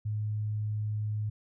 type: tone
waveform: sine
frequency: 106.3 Hz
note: G#2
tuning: 41 cents sharp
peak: -29 dBFS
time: 0.05-1.3 s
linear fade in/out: 10 ms
effects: none